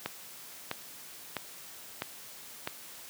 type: click train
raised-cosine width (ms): 0.3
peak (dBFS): -16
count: 5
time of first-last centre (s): 0.06-2.674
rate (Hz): 1.53
effects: white hiss -48 dBFS RMS until 3.09 s + high-pass 100 Hz 12 dB/octave